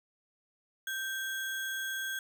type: tone with sample-and-hold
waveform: sine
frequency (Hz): 1568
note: G6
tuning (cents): 0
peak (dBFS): -33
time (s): 0.87-2.19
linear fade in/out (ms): 2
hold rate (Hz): 4900
effects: none